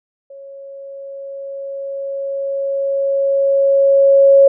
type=tone with level ramp; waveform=sine; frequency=551 Hz; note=C#5; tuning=11 cents flat; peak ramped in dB=-33 to -4 dBFS; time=0.3-4.48 s; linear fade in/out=5 ms; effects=none